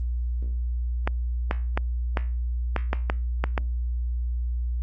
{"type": "clicks", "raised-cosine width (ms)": 0.5, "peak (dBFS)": -9, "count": 9, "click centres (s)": [1.075, 1.511, 1.775, 2.172, 2.763, 2.931, 3.099, 3.44, 3.578], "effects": ["added 60 Hz sine -24 dBFS peak until 4.82 s", "Opus 32 kbps"]}